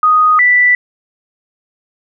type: tone pair in turn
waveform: sine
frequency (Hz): 1244.5 / 1973.9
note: D#6 / B6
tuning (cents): 0 / -1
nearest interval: minor sixth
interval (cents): 799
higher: second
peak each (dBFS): -6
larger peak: neither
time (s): 0.03-0.39 / 0.39-0.75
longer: neither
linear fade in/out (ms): 2
effects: none